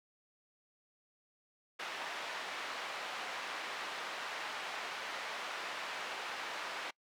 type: band-pass noise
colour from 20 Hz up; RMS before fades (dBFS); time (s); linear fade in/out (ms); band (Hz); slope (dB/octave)
pink; -42; 1.79-6.91; 10; 780 to 3300; 12
effects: noise-tail reverb RT60 0.1 s tail -25 dB re dry